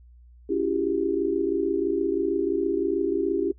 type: tone cluster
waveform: sine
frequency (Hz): 280.7 / 335.8 / 372.6 / 398.8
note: C#4 / E4 / F#4 / G4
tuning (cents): +22 / +32 / +12 / +30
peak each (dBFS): -29 / -26 / -30 / -26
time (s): 0.49-3.52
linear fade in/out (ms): 10
effects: noise-tail reverb RT60 0.1 s tail -20 dB re dry + added 60 Hz sine -48 dBFS peak until 3.58 s